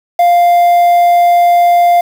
triangle tone with quantisation, 698.5 Hz, F5, in tune, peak -3 dBFS, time 0.19-2.01 s, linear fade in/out 5 ms, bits 5, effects none

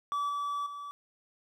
triangle tone with level steps, 1151 Hz, D6, 35 cents flat, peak -27 / -29 / -37 dBFS, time 0.12-0.91 s, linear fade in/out 0 ms, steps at 0.29 / 0.66 s, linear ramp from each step 5 ms, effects none

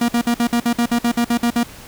45% pulse tone bursts, 237.1 Hz, A#3, 30 cents sharp, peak -14 dBFS, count 13, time 0.01-1.633 s, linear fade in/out 5 ms, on 75 ms, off 54 ms, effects pink hiss -39 dBFS RMS until 1.87 s

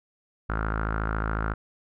sawtooth tone with low-pass filter, 54 Hz, A1, 32 cents flat, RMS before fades -28 dBFS, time 0.49-1.54 s, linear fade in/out 10 ms, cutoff 1400 Hz, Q 7.4, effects none

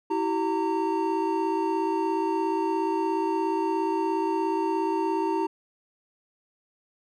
triangle tone cluster, 327.1 / 384.1 / 915 Hz, E4 / G4 / A#5, -13 / -35 / -32 cents, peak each -26 dBFS, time 0.1-5.47 s, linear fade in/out 10 ms, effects none

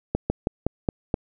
slowing click train, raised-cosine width 2 ms, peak -8 dBFS, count 6, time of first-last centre 0.15-1.142 s, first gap 150 ms, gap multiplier 1.14, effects none

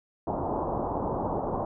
white low-pass noise, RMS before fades -30 dBFS, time 0.27-1.65 s, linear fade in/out 2 ms, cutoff 990 Hz, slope 48 dB/octave, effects none

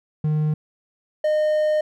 triangle tone pair in turn, 153 / 612 Hz, D#3 / D#5, -29 / -29 cents, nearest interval 2 octaves, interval 2400 cents, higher second, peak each -16 / -15 dBFS, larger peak second, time 0.24-0.54 / 1.24-1.81 s, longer second, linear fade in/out 5 ms, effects none

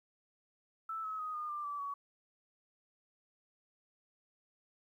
sine tone with pitch steps, 1318.5 / 1284.7 / 1251.7 / 1219.6 / 1188.3 / 1157.8 / 1128.1 Hz, E6 / E6 / D#6 / D#6 / D6 / D6 / C#6, 0 / -45 / +10 / -35 / +20 / -25 / +30 cents, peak -37 dBFS, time 0.89-1.94 s, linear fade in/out 5 ms, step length 150 ms, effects 12-bit

